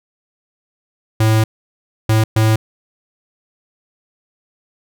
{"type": "tone bursts at uneven times", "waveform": "square", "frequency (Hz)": 110, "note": "A2", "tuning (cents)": 0, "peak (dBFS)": -11, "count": 3, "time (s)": [[1.2, 1.44], [2.09, 2.24], [2.36, 2.56]], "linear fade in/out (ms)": 5, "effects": []}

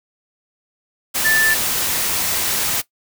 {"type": "tone in noise", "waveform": "sine", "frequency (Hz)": 1760, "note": "A6", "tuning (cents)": 0, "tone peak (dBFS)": -14, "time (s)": [1.24, 1.55], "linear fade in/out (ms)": 20, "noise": "white", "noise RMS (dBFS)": -20, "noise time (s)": [1.14, 2.82], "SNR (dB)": 3, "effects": ["noise-tail reverb RT60 0.1 s tail -17 dB re dry"]}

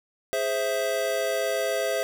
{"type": "chord", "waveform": "square", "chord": "Ab augmented", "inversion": "none", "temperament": "equal", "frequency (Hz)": [415.3, 523.3, 659.3], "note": ["Ab4", "C5", "E5"], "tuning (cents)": [0, 0, 0], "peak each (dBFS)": [-32, -29, -28], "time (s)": [0.33, 2.03], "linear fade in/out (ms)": 0, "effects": []}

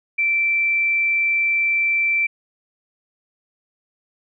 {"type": "tone", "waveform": "sine", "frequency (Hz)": 2339, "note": "D7", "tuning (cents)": -8, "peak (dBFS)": -16, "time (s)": [0.18, 2.27], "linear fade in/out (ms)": 10, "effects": []}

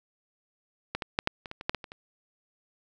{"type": "clicks", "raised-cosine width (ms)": 0.3, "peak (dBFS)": [-14, -16, -8, -8, -23, -22, -23, -9, -15, -24, -26], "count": 11, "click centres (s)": [0.95, 1.022, 1.189, 1.274, 1.458, 1.514, 1.611, 1.695, 1.747, 1.842, 1.919], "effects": []}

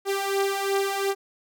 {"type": "beating tone pair", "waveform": "sawtooth", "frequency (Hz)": [392, 394.8], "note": ["G4", "G4"], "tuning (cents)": [0, 12], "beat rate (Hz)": 2.8, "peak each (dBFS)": [-24, -21], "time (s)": [0.05, 1.15], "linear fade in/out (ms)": 50, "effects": []}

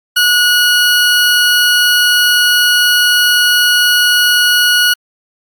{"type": "tone", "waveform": "20% pulse", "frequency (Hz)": 1457, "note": "F#6", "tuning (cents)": -27, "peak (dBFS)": -3, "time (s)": [0.16, 4.94], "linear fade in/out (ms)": 10, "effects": ["Opus 48 kbps"]}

